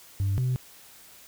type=tone pair in turn; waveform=sine; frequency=98 / 127.24 Hz; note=G2 / C3; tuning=0 / -48 cents; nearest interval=perfect fourth; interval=452 cents; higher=second; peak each=-21 dBFS; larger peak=neither; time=0.2-0.38 / 0.38-0.56 s; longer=neither; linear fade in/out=0 ms; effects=tanh soft clip ceiling -21 dBFS + white hiss -51 dBFS RMS until 1.27 s